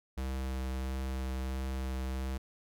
square tone with vibrato, 65.41 Hz, C2, in tune, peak -34 dBFS, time 0.17-2.38 s, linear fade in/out 10 ms, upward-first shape sine, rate 1.5 Hz, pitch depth 10 cents each way, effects none

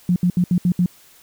sine tone bursts at uneven times, 177.9 Hz, F3, 32 cents sharp, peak -13 dBFS, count 6, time 0.09-0.16 / 0.23-0.3 / 0.37-0.44 / 0.51-0.58 / 0.65-0.72 / 0.79-0.86 s, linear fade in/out 2 ms, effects white hiss -50 dBFS RMS until 1.22 s

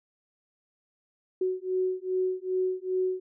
sine beating tone pair, 370 / 372.5 Hz, F#4 / F#4, 0 / +12 cents, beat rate 2.5 Hz, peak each -29 dBFS, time 1.41-3.2 s, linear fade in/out 5 ms, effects none

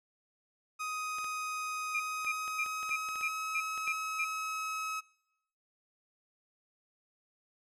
30% pulse tone with pitch glide, 1253 to 1281.5 Hz, D#6 to E6, +12 to -49 cents, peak -32 dBFS, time 0.79-5.01 s, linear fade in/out 20 ms, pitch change +39 cents, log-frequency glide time 1.9-3.52 s
clicks, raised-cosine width 0.3 ms, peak -32 dBFS, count 12, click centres 1.185 / 1.244 / 2.247 / 2.479 / 2.662 / 2.83 / 2.893 / 3.088 / 3.157 / 3.211 / 3.777 / 3.877 s
sine tone bursts, 2400 Hz, D7, 37 cents sharp, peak -30 dBFS, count 8, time 1.94-4.248 s, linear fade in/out 10 ms, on 61 ms, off 260 ms
effects noise-tail reverb RT60 0.9 s tail -25 dB re dry + low-pass 12000 Hz 12 dB/octave

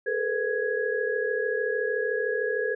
sine tone cluster, 421.3 / 454.8 / 501 / 1665 Hz, G#4 / A#4 / B4 / G#6, +25 / -43 / +25 / +4 cents, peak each -30 dBFS, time 0.06-2.75 s, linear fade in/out 10 ms, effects none

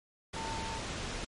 sine tone in noise, 898 Hz, A5, 35 cents sharp, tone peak -39 dBFS, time 0.36-0.79 s, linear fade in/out 10 ms, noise pink, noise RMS -38 dBFS, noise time 0.33-1.25 s, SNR -4 dB, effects low-pass 7000 Hz 12 dB/octave + MP3 48 kbps

